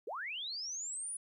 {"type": "linear sweep", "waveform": "sine", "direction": "up", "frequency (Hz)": [358.5, 9956], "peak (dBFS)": -38, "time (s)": [0.07, 1.17], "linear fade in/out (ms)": 5, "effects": ["13-bit"]}